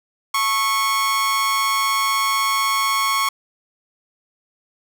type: tone with amplitude modulation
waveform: sawtooth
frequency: 1100 Hz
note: C#6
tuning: 14 cents flat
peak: -11 dBFS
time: 0.34-3.29 s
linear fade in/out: 5 ms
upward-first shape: sine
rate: 216 Hz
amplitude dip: 55%
effects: none